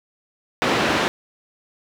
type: band-pass noise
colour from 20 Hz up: pink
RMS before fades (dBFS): -20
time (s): 0.62-1.08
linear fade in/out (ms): 0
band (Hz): 220 to 3300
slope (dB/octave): 12
effects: none